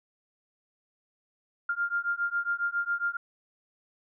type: beating tone pair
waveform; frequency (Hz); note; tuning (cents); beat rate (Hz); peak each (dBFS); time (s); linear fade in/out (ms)
sine; 1396.9 / 1404.2; F6 / F6; 0 / +9; 7.3; -30; 1.69-3.17; 5
effects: none